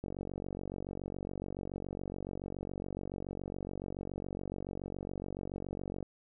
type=click train; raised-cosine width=2 ms; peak=-26 dBFS; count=283; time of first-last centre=0.04-6.027 s; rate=47.1 Hz; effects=none